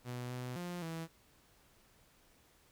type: tone with pitch steps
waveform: sawtooth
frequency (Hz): 123.3 / 125.1 / 176.3 / 163.7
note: B2 / B2 / F3 / E3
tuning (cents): -2 / +23 / +17 / -12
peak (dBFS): -36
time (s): 0.04-1.08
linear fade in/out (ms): 50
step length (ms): 260
effects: pink hiss -67 dBFS RMS until 2.71 s